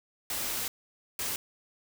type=noise bursts at uneven times; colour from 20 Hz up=white; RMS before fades=-33 dBFS; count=2; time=0.3-0.68 / 1.19-1.36 s; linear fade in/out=2 ms; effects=none